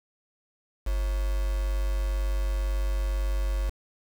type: tone with quantisation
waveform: sine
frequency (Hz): 49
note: G1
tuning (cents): 0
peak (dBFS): -24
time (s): 0.86-3.7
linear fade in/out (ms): 10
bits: 6
effects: none